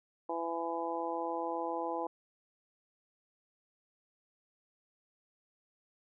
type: harmonic tone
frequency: 167.3 Hz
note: E3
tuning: 26 cents sharp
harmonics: 2 / 3 / 4 / 5 / 6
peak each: -40 / -39 / -41 / -38 / -41 dBFS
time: 0.29-2.07 s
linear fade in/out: 5 ms
effects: none